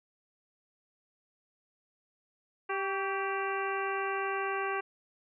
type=harmonic tone with a mistuned harmonic; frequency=392 Hz; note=G4; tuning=in tune; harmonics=1 / 2 / 3 / 4 / 5 / 6 / 7; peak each=-35 / -37 / -36 / -38 / -42 / -43 / -43 dBFS; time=2.69-4.81 s; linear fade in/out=10 ms; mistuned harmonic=3; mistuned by=-50 cents; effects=none